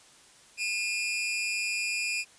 sawtooth tone pair together, 2438 / 2637 Hz, D#7 / E7, -36 / 0 cents, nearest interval minor second, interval 136 cents, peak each -26 / -31 dBFS, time 0.57-2.25 s, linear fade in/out 50 ms, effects white hiss -56 dBFS RMS until 2.38 s + resampled to 22050 Hz

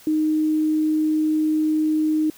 sine tone, 309.9 Hz, D#4, 7 cents flat, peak -17 dBFS, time 0.07-2.3 s, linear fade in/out 2 ms, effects white hiss -48 dBFS RMS until 2.37 s

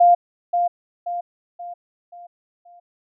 sine tone with echo, 700 Hz, F5, 4 cents sharp, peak -9 dBFS, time 0-0.15 s, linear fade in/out 10 ms, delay 530 ms, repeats 5, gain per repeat -7 dB, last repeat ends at 2.8 s, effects none

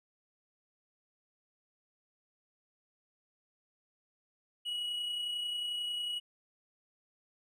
triangle tone with amplitude modulation, 2917 Hz, F#7, 25 cents flat, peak -31 dBFS, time 4.65-6.2 s, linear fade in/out 20 ms, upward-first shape sine, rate 31.1 Hz, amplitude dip 30%, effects none

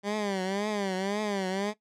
15% pulse tone with vibrato, 199 Hz, G3, 26 cents sharp, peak -22 dBFS, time 0.03-1.74 s, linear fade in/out 50 ms, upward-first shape triangle, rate 1.9 Hz, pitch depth 140 cents each way, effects noise-tail reverb RT60 0.1 s tail -17 dB re dry + low-pass 7000 Hz 12 dB/octave

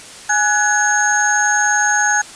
sine tone cluster, 831 / 1483 / 1688 / 6520 Hz, G#5 / F#6 / G#6 / G#8, +1 / +4 / +28 / -33 cents, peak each -18 dBFS, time 0.29-2.22 s, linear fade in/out 10 ms, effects white hiss -36 dBFS RMS until 2.35 s + resampled to 22050 Hz

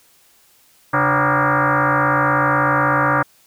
sine tone with frequency modulation, 136.1 Hz, C#3, 31 cents flat, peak -13 dBFS, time 0.93-3.23 s, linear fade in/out 10 ms, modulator 216 Hz, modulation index 7.1, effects white hiss -54 dBFS RMS until 3.46 s

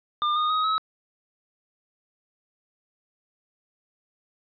square tone with pitch steps, 1202 / 1229.4 / 1257.4 / 1286 Hz, D6 / D#6 / D#6 / E6, +40 / -21 / +18 / -43 cents, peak -22 dBFS, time 0.22-0.78 s, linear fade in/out 0 ms, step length 140 ms, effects resampled to 11025 Hz + 10-bit

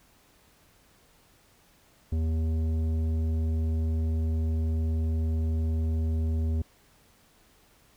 sine tone with tanh clipping, 80.1 Hz, E2, 49 cents flat, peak -26 dBFS, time 2.12-6.62 s, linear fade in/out 5 ms, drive 11 dB, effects pink hiss -61 dBFS RMS until 7.96 s

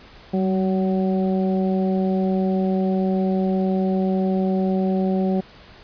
harmonic tone with a mistuned harmonic, 187.9 Hz, F#3, 27 cents sharp, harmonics 1 / 2 / 3 / 4, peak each -19 / -25 / -29 / -31 dBFS, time 0.33-5.41 s, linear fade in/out 10 ms, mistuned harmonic 1, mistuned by +27 cents, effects pink hiss -46 dBFS RMS until 5.83 s + resampled to 11025 Hz

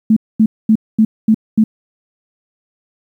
sine tone bursts, 219 Hz, A3, 8 cents flat, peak -6 dBFS, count 6, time 0.1-1.64 s, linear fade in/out 5 ms, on 65 ms, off 230 ms, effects 8-bit

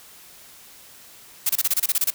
blue noise bursts, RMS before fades -20 dBFS, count 11, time 1.46-2.104 s, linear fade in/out 5 ms, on 34 ms, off 27 ms, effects white hiss -47 dBFS RMS until 2.14 s

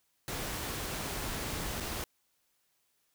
pink noise with dropouts, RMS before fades -37 dBFS, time 0.28-2.04 s, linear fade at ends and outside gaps 1 ms, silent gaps 1.801-1.805 s, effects white hiss -75 dBFS RMS until 3.14 s

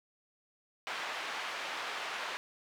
pink band-pass noise, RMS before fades -39 dBFS, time 0.87-2.37 s, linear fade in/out 0 ms, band 870 to 3200 Hz, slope 12 dB/octave, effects none

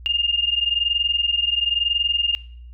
sine tone pair together, 2807 / 2828 Hz, F7 / F7, +8 / +21 cents, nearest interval unison, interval 13 cents, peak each -22 / -21 dBFS, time 0.06-2.35 s, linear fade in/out 0 ms, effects noise-tail reverb RT60 0.6 s tail -19 dB re dry + added 60 Hz sine -37 dBFS peak until 2.73 s

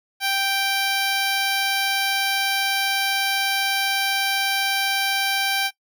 10% pulse tone, 784 Hz, G5, in tune, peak -12 dBFS, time 0.2-5.71 s, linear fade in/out 50 ms, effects noise-tail reverb RT60 0.1 s tail -19 dB re dry

